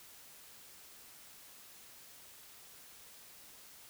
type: silence
effects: white hiss -56 dBFS RMS until 3.89 s